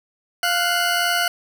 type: tone pair together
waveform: 20% pulse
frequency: 698.5 / 1480 Hz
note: F5 / F#6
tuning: 0 / 0 cents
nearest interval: octave + minor second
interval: 1300 cents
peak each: -16 dBFS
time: 0.43-1.28 s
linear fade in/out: 2 ms
effects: none